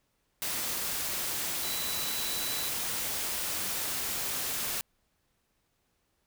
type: tone in noise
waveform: sine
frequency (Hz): 3960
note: B7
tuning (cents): +4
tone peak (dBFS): -38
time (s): 1.63-2.69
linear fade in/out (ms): 0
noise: white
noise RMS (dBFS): -33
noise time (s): 0.42-4.81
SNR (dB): -8
effects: pink hiss -75 dBFS RMS until 6.26 s